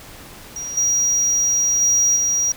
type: tone with level steps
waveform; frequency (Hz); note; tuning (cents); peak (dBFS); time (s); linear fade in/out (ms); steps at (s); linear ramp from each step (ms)
triangle; 5740; F8; +47; -25 / -14 / -12 / -15; 0.56-2.52; 2; 0.77 / 1.81 / 2.16; 5
effects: pink hiss -40 dBFS RMS until 2.56 s